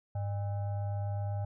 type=tone with frequency modulation; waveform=sine; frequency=100.9 Hz; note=G#2; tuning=49 cents flat; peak=-31 dBFS; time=0.15-1.45 s; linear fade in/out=5 ms; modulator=706 Hz; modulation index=0.41; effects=none